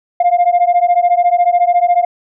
sine beating tone pair, 697 / 711 Hz, F5 / F5, -4 / +31 cents, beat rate 14 Hz, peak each -10 dBFS, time 0.2-2.05 s, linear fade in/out 5 ms, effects tanh soft clip ceiling -5 dBFS

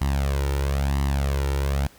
sawtooth tone with flanger, 69.3 Hz, C#2, in tune, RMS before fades -23 dBFS, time 0.01-1.87 s, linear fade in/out 5 ms, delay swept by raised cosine 1 to 2.2 ms, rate 1 Hz, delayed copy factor +0.7, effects pink hiss -52 dBFS RMS until 1.98 s

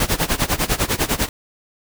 pink noise with tremolo, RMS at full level -17 dBFS, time 0-1.29 s, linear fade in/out 2 ms, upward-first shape sine, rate 10 Hz, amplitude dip 90%, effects none

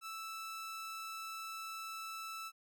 sawtooth tone, 1318.5 Hz, E6, in tune, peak -39 dBFS, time 0.01-2.52 s, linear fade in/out 50 ms, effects none

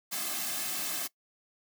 white noise with comb filter, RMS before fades -34 dBFS, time 0.11-1.08 s, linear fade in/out 20 ms, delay 2.1 ms, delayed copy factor -0.85, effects noise-tail reverb RT60 0.1 s tail -21 dB re dry + high-pass 200 Hz 12 dB/octave

